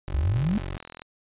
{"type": "tone", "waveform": "20% pulse", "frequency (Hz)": 46.52, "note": "F#1", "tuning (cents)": 10, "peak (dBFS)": -26, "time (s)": [0.08, 0.77], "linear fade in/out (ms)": 0}
{"type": "exponential sweep", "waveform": "sine", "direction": "up", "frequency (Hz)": [61.74, 223.3], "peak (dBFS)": -21, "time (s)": [0.14, 0.58], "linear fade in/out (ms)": 0}
{"type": "click train", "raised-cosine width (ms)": 0.3, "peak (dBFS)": -24, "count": 28, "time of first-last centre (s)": [0.37, 1.019], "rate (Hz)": 41.6}
{"effects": ["resampled to 8000 Hz"]}